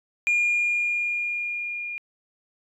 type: tone with level ramp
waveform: sine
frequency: 2419 Hz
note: D#7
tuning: 49 cents flat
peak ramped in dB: -16 to -30 dBFS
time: 0.27-1.98 s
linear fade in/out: 0 ms
effects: tanh soft clip ceiling -17 dBFS